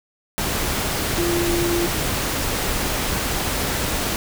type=tone in noise; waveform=sine; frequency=343.9 Hz; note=F4; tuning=27 cents flat; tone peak=-20 dBFS; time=1.18-1.86 s; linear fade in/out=0 ms; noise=pink; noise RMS=-23 dBFS; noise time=0.38-4.16 s; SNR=0 dB; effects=none